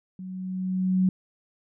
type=tone with level ramp; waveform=sine; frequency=186 Hz; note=F#3; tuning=9 cents sharp; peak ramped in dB=-35 to -17 dBFS; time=0.19-1.09 s; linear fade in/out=2 ms; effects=none